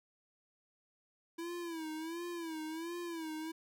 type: tone with vibrato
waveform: square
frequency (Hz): 329.6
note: E4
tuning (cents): 0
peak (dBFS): -40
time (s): 1.38-3.52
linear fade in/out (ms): 10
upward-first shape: sine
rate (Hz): 1.4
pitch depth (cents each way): 99
effects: none